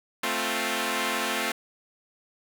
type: chord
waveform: 5% pulse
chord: F major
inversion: first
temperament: equal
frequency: 220 / 261.6 / 349.2 Hz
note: A3 / C4 / F4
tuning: 0 / 0 / 0 cents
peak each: -19 dBFS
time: 0.23-1.52 s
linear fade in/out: 5 ms
effects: none